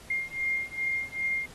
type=beating tone pair; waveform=sine; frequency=2118 / 2120.5 Hz; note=C7 / C7; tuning=+21 / +23 cents; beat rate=2.5 Hz; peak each=-31 dBFS; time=0.1-1.46 s; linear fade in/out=5 ms; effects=pink hiss -51 dBFS RMS until 1.54 s + AAC 32 kbps